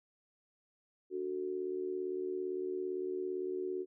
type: tone with amplitude modulation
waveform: sine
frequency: 370 Hz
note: F#4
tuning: in tune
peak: -31 dBFS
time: 1.1-3.86 s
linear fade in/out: 50 ms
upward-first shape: sine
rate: 77.7 Hz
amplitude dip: 75%
effects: none